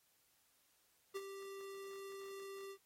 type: tone with ADSR envelope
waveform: square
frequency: 392.2 Hz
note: G4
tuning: 1 cent sharp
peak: -40 dBFS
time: 1.14-2.78 s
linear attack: 20 ms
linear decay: 41 ms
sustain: -8 dB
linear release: 72 ms
effects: white hiss -75 dBFS RMS until 2.85 s + AAC 48 kbps